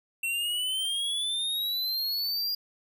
square exponential sweep, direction up, 2700 to 4840 Hz, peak -28 dBFS, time 0.23-2.55 s, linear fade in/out 5 ms, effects none

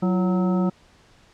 harmonic tone with a mistuned harmonic, 184.8 Hz, F#3, 2 cents flat, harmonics 1 / 2 / 3 / 4 / 5 / 7, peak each -19 / -27 / -32 / -35 / -36 / -35 dBFS, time 0.02-0.7 s, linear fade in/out 10 ms, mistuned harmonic 2, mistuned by -120 cents, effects pink hiss -55 dBFS RMS until 1.33 s + low-pass 6000 Hz 12 dB/octave

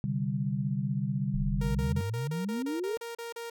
sine chord, C suspended second, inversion none, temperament equal, 130.81 / 146.83 / 196 Hz, C3 / D3 / G3, 0 / 0 / 0 cents, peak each -32 dBFS, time 0.04-2.01 s, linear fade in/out 0 ms
sine exponential sweep, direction up, 30.15 to 463.8 Hz, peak -30 dBFS, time 1.34-2.97 s, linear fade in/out 0 ms
sawtooth tone bursts, 466.2 Hz, A#4, in tune, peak -33 dBFS, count 11, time 1.61-3.5 s, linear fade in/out 5 ms, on 140 ms, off 35 ms
effects none

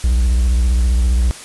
triangle tone with vibrato, 60.7 Hz, B1, 29 cents flat, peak -9 dBFS, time 0.04-1.31 s, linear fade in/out 0 ms, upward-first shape sine, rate 15 Hz, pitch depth 130 cents each way, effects white hiss -34 dBFS RMS until 1.44 s + resampled to 24000 Hz

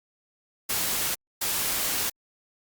white noise bursts at uneven times, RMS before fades -27 dBFS, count 2, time 0.69-1.15 / 1.41-2.1 s, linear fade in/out 10 ms, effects Opus 48 kbps

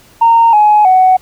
sine tone with pitch steps, 921 / 842 / 746 Hz, A#5 / G#5 / F#5, -21 / +24 / +14 cents, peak -3 dBFS, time 0.21-1.17 s, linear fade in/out 10 ms, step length 320 ms, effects tanh soft clip ceiling 0 dBFS + pink hiss -44 dBFS RMS until 1.21 s

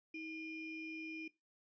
triangle ring-modulated tone, 1369 Hz, F6, 35 cents flat, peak -38 dBFS, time 0.14-1.28 s, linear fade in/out 5 ms, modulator 1050 Hz, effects noise-tail reverb RT60 0.2 s tail -19 dB re dry + resampled to 16000 Hz

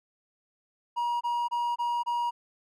triangle tone bursts, 954 Hz, A#5, 40 cents sharp, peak -24 dBFS, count 5, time 0.96-2.31 s, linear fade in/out 20 ms, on 250 ms, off 25 ms, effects none

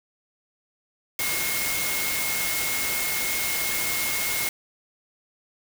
sine tone in noise, 2156 Hz, C#7, 49 cents flat, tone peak -30 dBFS, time 1.19-4.49 s, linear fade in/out 2 ms, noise white, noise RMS -27 dBFS, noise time 1.19-4.49 s, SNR -6 dB, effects none

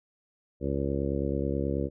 harmonic tone, 69.3 Hz, C#2, in tune, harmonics 1 / 2 / 3 / 4 / 5 / 6 / 7 / 8, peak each -33 / -34 / -35 / -34 / -34 / -38 / -35 / -38 dBFS, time 0.6-1.9 s, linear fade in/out 50 ms, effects none

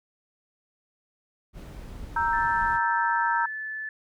brown noise, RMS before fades -39 dBFS, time 1.53-2.8 s, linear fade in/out 50 ms
sine chord, E diminished, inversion second, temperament equal, 932.3 / 1318.5 / 1568 Hz, Bb5 / E6 / G6, 0 / 0 / 0 cents, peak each -24 / -29 / -28 dBFS, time 2.16-3.46 s, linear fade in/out 5 ms
sine tone with pitch glide, 1760 to 1742.8 Hz, A6 to A6, 0 to -17 cents, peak -31 dBFS, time 2.33-3.89 s, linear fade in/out 2 ms, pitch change -17 cents, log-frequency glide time 2.59-3.51 s
effects none

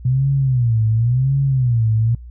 sine tone with vibrato, 123.47 Hz, B2, in tune, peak -13 dBFS, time 0.05-2.15 s, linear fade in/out 5 ms, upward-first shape sine, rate 0.93 Hz, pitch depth 200 cents each way, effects noise-tail reverb RT60 0.1 s tail -26 dB re dry + added 60 Hz sine -33 dBFS peak until 2.3 s

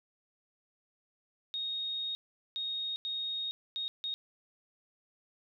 sine tone bursts at uneven times, 3729 Hz, A#7, in tune, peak -33 dBFS, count 5, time 1.54-2.15 / 2.56-2.96 / 3.05-3.51 / 3.76-3.88 / 4.04-4.14 s, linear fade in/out 0 ms, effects none

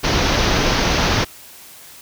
pink low-pass noise, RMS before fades -17 dBFS, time 0.03-1.25 s, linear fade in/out 20 ms, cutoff 6300 Hz, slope 96 dB/octave, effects white hiss -41 dBFS RMS until 2.01 s

